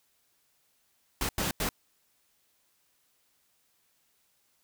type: noise bursts at uneven times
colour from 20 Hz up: pink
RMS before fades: -30 dBFS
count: 3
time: 1.21-1.29 / 1.38-1.51 / 1.6-1.69 s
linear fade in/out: 2 ms
effects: white hiss -71 dBFS RMS until 4.63 s